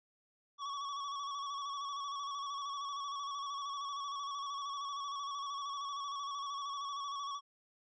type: tone with vibrato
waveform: square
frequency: 1124 Hz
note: C#6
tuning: 24 cents sharp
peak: -39 dBFS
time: 0.58-7.41 s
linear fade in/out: 50 ms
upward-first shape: square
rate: 13 Hz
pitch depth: 34 cents each way
effects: resampled to 16000 Hz